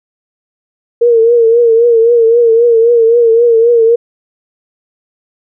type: tone with vibrato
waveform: sine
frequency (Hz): 463.9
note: A#4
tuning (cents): -8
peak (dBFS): -4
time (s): 1.01-3.96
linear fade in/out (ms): 10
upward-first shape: triangle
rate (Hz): 3.8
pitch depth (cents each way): 71
effects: none